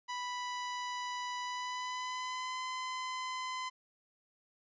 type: tone with pitch glide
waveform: sawtooth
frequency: 987.8 to 1022.6 Hz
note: B5 to C6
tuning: 0 to -40 cents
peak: -33 dBFS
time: 0.08-3.7 s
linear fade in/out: 20 ms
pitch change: +60 cents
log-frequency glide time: 1.41-2.63 s
effects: resampled to 16000 Hz